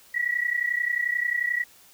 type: tone pair together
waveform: sine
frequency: 1917 / 1948.3 Hz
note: A#6 / B6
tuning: +48 / -24 cents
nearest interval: unison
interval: 28 cents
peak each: -26 dBFS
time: 0.14-1.64 s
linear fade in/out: 10 ms
effects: white hiss -54 dBFS RMS until 1.93 s